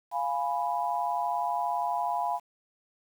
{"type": "chord", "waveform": "sine", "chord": "F diminished", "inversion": "none", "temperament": "equal", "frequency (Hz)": [698.5, 830.6, 987.8], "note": ["F5", "Ab5", "Cb6"], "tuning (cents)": [0, 0, 0], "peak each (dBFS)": -31, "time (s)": [0.11, 2.4], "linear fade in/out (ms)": 50, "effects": ["9-bit"]}